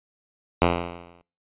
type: tone with exponential decay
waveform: 5% pulse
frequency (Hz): 86.5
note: F2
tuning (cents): -16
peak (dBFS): -4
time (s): 0.62-1.22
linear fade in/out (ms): 0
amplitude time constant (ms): 130
effects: noise-tail reverb RT60 0.4 s tail -25 dB re dry + resampled to 8000 Hz